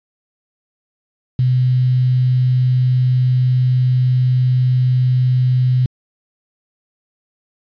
sine tone with quantisation, 126.9 Hz, B2, 47 cents sharp, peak -11 dBFS, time 1.39-5.86 s, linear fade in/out 2 ms, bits 6, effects resampled to 11025 Hz

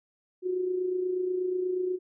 sine tone with amplitude modulation, 366.1 Hz, F#4, 18 cents flat, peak -24 dBFS, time 0.42-1.99 s, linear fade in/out 50 ms, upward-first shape sine, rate 28.3 Hz, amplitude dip 50%, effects none

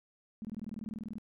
sine tone bursts, 216.9 Hz, A3, 25 cents flat, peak -37 dBFS, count 16, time 0.42-1.183 s, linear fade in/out 0 ms, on 28 ms, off 21 ms, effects none

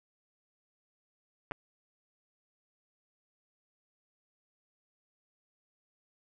clicks, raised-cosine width 0.5 ms, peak -21 dBFS, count 2, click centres 1.512 / 1.519 s, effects none

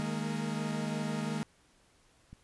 40% pulse chord, D# suspended fourth, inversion none, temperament equal with one note detuned, 155.56 / 207.7 / 230.4 Hz, D#3 / G#3 / A#3, 0 / 0 / -20 cents, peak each -36 dBFS, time 0-1.43 s, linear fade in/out 0 ms
click, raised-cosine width 5 ms, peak -35 dBFS, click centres 2.33 s
effects pink hiss -66 dBFS RMS until 2.43 s + resampled to 24000 Hz

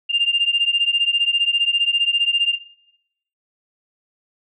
sine beating tone pair, 2794 / 2809 Hz, F7 / F7, 0 / +9 cents, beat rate 15 Hz, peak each -18 dBFS, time 0.09-2.56 s, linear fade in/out 20 ms, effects noise-tail reverb RT60 0.8 s tail -19 dB re dry + tanh soft clip ceiling -8 dBFS

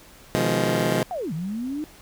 15% pulse chord, F half-diminished seventh, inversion second, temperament just, 125.72 / 157.15 / 174.61 / 209.5 Hz, Cb3 / Eb3 / F3 / Ab3, +31 / +18 / 0 / +15 cents, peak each -20 / -21 / -20 / -20 dBFS, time 0.35-1.03 s, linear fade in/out 0 ms
sine linear two-way sweep, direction down then up, 765 to 149.1 to 313.1 Hz, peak -26 dBFS, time 1.11-1.84 s, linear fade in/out 0 ms, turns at 1.33 s
effects pink hiss -49 dBFS RMS until 2.01 s

